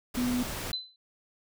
pink noise, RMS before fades -36 dBFS, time 0.14-0.72 s, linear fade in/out 10 ms
sine tone, 246.9 Hz, B3, in tune, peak -26 dBFS, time 0.17-0.43 s, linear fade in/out 5 ms
sine tone with exponential decay, 4030 Hz, B7, 34 cents sharp, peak -26 dBFS, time 0.73-0.96 s, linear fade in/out 2 ms, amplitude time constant 50 ms
effects none

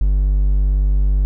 triangle tone, 49 Hz, G1, in tune, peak -10 dBFS, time 0.01-1.25 s, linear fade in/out 0 ms, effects none

